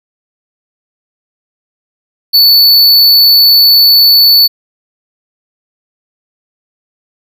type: tone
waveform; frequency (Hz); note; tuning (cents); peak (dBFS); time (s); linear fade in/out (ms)
square; 4468; C#8; +13; -3; 2.33-4.48; 20
effects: none